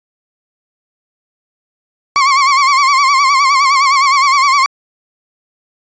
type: tone with vibrato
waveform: 35% pulse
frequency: 1100 Hz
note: C#6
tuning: 14 cents flat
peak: -6 dBFS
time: 2.16-4.66 s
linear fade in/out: 0 ms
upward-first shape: sine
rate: 9.7 Hz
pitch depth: 88 cents each way
effects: resampled to 16000 Hz